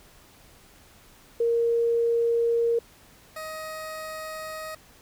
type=tone pair in turn; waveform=sine / 20% pulse; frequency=466.2 / 629 Hz; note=A#4 / D#5; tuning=0 / +19 cents; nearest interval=perfect fourth; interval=519 cents; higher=second; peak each=-20 / -29 dBFS; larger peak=first; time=1.4-2.79 / 3.36-4.75 s; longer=neither; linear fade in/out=5 ms; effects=pink hiss -54 dBFS RMS until 5.01 s